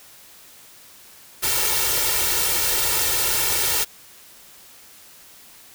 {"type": "noise with comb filter", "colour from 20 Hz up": "white", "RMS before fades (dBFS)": -21, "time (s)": [1.42, 3.85], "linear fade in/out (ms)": 20, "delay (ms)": 2.2, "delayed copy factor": 0.8, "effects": ["white hiss -47 dBFS RMS until 5.74 s"]}